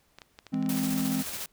clicks, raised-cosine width 0.2 ms, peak -27 dBFS, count 10, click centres 0.186 / 0.218 / 0.389 / 0.467 / 0.543 / 0.626 / 0.662 / 0.698 / 0.787 / 0.845 s
triangle chord, E augmented, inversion none, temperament equal, 164.81 / 207.7 / 261.6 Hz, E3 / G#3 / B#3, 0 / 0 / 0 cents, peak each -32 / -29 / -26 dBFS, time 0.52-1.23 s, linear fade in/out 20 ms
white noise with tremolo, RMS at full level -35 dBFS, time 0.69-1.46 s, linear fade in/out 2 ms, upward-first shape square, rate 14 Hz, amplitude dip 30%
effects pink hiss -67 dBFS RMS until 1.52 s

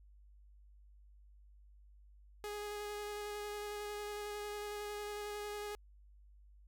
sawtooth tone with vibrato, 415.3 Hz, G#4, in tune, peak -37 dBFS, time 2.44-5.75 s, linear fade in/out 0 ms, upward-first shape square, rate 11 Hz, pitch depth 9 cents each way, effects added 50 Hz sine -58 dBFS peak until 6.67 s

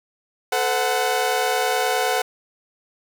sawtooth chord, F# diminished, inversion first, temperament equal with one note detuned, 440 / 509.8 / 740 Hz, A4 / C5 / F#5, 0 / -45 / 0 cents, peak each -21 / -21 / -18 dBFS, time 0.52-2.22 s, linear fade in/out 5 ms, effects none

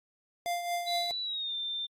square tone with tremolo, 697 Hz, F5, 4 cents flat, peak -29 dBFS, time 0.46-1.11 s, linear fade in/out 0 ms, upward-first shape triangle, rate 4.5 Hz, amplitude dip 60%
sine tone with pitch glide, 3951 to 3581 Hz, B7 to A7, 0 to +30 cents, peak -32 dBFS, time 0.86-1.87 s, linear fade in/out 20 ms, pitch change -170 cents, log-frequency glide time 1.22-1.54 s
effects AAC 64 kbps

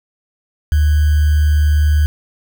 sine tone with sample-and-hold, 75.1 Hz, D2, 39 cents sharp, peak -9 dBFS, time 0.72-2.06 s, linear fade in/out 0 ms, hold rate 1575 Hz, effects none

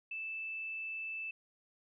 sine tone, 2637 Hz, E7, in tune, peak -38 dBFS, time 0.11-1.31 s, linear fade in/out 5 ms, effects none

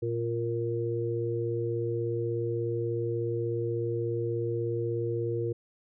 harmonic tone, 116.54 Hz, A#2, in tune, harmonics 1 / 3 / 4, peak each -32 / -32 / -32 dBFS, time 0.02-5.53 s, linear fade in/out 10 ms, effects none

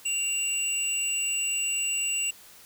sine tone pair together, 2776 / 7852 Hz, F7 / B8, -11 / -11 cents, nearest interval octave + tritone, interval 1800 cents, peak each -26 dBFS, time 0.05-2.31 s, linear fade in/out 10 ms, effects tanh soft clip ceiling -22 dBFS + white hiss -51 dBFS RMS until 2.65 s

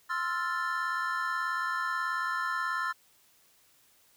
triangle chord, F major seventh, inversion second, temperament equal, 1046.5 / 1318.5 / 1396.9 / 1760 Hz, C6 / E6 / F6 / A6, 0 / 0 / 0 / 0 cents, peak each -33 dBFS, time 0.09-2.93 s, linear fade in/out 20 ms, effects white hiss -64 dBFS RMS until 4.16 s

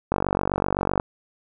click train, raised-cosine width 1 ms, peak -7 dBFS, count 43, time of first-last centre 0.12-0.999 s, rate 47.8 Hz, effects none

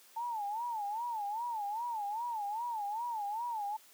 sine tone with vibrato, 883 Hz, A5, 6 cents sharp, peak -34 dBFS, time 0.16-3.77 s, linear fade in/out 10 ms, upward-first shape sine, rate 2.5 Hz, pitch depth 160 cents each way, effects white hiss -60 dBFS RMS until 3.93 s + high-pass 300 Hz 12 dB/octave

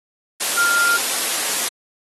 sine tone in noise, 1396.9 Hz, F6, in tune, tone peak -15 dBFS, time 0.57-0.97 s, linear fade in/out 10 ms, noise white, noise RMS -21 dBFS, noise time 0.4-1.69 s, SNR +3 dB, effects high-pass 300 Hz 12 dB/octave + AAC 32 kbps

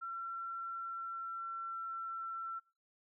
sine tone with pitch glide, 1356 to 1345.9 Hz, E6 to E6, +49 to +36 cents, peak -39 dBFS, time 0.01-2.6 s, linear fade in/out 20 ms, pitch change -13 cents, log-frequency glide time 0.64-2.18 s, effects noise-tail reverb RT60 0.3 s tail -22 dB re dry

